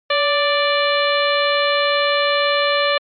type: harmonic tone with a mistuned harmonic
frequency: 587.3 Hz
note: D5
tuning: in tune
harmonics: 1 / 2 / 3 / 4 / 5 / 6 / 7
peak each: -18 / -21 / -23 / -24 / -25 / -26 / -26 dBFS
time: 0.1-2.98 s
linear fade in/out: 5 ms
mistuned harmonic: 1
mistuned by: -48 cents
effects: MP3 48 kbps